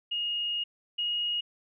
sine tone pair in turn, 2861 / 2877 Hz, F7 / F#7, +41 / -49 cents, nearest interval unison, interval 10 cents, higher second, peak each -28 / -27 dBFS, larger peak second, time 0.11-0.64 / 0.98-1.41 s, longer first, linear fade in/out 10 ms, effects none

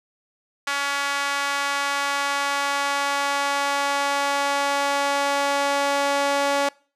sawtooth tone with high-pass filter sweep, 281.8 Hz, C#4, 29 cents sharp, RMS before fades -23 dBFS, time 0.67-6.69 s, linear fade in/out 5 ms, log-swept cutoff 1300 to 600 Hz, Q 1.4, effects noise-tail reverb RT60 0.4 s tail -24 dB re dry + low-pass 9000 Hz 12 dB/octave

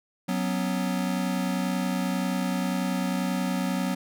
square chord, F# suspended fourth, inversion none, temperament equal, 185 / 246.9 / 277.2 Hz, F#3 / B3 / C#4, 0 / 0 / 0 cents, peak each -28 / -31 / -34 dBFS, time 0.28-3.95 s, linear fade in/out 10 ms, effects none

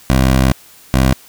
15% pulse tone pair in turn, 65.3 / 65.3 Hz, C2 / C2, -3 / -3 cents, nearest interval unison, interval 0 cents, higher neither, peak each -3 dBFS, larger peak neither, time 0.1-0.52 / 0.94-1.13 s, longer first, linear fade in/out 0 ms, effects white hiss -43 dBFS RMS until 1.28 s

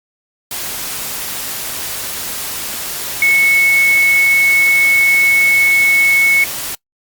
sine tone in noise, 2203 Hz, C#7, 11 cents flat, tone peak -8 dBFS, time 3.22-6.44 s, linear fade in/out 2 ms, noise white, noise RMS -23 dBFS, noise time 0.51-6.75 s, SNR +12 dB, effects noise-tail reverb RT60 0.1 s tail -25 dB re dry + Opus 48 kbps

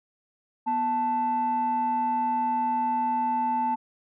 sine tone pair together, 244.7 / 880 Hz, B3 / A5, -16 / 0 cents, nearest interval octave + minor seventh, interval 2216 cents, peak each -30 / -22 dBFS, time 0.66-3.76 s, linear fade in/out 20 ms, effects tanh soft clip ceiling -19 dBFS

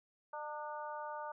harmonic tone with a mistuned harmonic, 300 Hz, D4, 37 cents sharp, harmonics 2 / 3 / 4 / 5, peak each -46 / -43 / -48 / -51 dBFS, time 0.33-1.32 s, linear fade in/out 5 ms, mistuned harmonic 5, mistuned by -35 cents, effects none

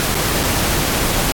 pink noise with dropouts, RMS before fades -18 dBFS, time 0-1.32 s, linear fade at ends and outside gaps 0 ms, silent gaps 0.145-0.152 / 0.432-0.436 s, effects AAC 64 kbps

